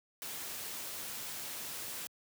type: noise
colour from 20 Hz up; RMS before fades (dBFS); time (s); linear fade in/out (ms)
white; -42; 0.22-2.07; 0
effects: high-pass 80 Hz 12 dB/octave